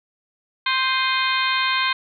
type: harmonic tone with a mistuned harmonic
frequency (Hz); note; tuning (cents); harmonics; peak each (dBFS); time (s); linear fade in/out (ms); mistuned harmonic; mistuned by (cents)
523.3; C5; 0; 2 / 3 / 4 / 5 / 6 / 7 / 8; -23 / -25 / -26 / -27 / -28 / -28 / -29; 0.66-1.93; 5; 5; -86
effects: none